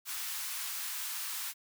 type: high-pass noise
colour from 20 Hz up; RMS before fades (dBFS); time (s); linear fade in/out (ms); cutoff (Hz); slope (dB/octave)
white; -38; 0.05-1.54; 50; 960; 24
effects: none